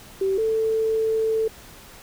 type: tone pair in turn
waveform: sine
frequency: 386 / 443 Hz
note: G4 / A4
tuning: -27 / +12 cents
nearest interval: major second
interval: 239 cents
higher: second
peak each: -19 dBFS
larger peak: neither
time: 0.21-0.38 / 0.38-1.48 s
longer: second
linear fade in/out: 5 ms
effects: pink hiss -45 dBFS RMS until 2.02 s